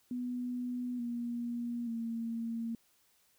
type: tone with pitch steps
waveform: sine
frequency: 246.9 / 238.1 / 229.6 Hz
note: B3 / A#3 / A#3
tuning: 0 / +37 / -26 cents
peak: -34 dBFS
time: 0.11-2.75 s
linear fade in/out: 2 ms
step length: 880 ms
effects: white hiss -70 dBFS RMS until 3.38 s